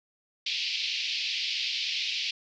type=band-pass noise; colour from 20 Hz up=pink; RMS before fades=-31 dBFS; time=0.46-2.31 s; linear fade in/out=5 ms; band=2400 to 5100 Hz; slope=48 dB/octave; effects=none